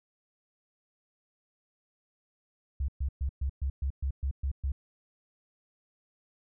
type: tone bursts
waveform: sine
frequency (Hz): 68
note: C#2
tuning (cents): -33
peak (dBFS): -27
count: 10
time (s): 2.8-4.72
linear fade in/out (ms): 5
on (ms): 84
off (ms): 120
effects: none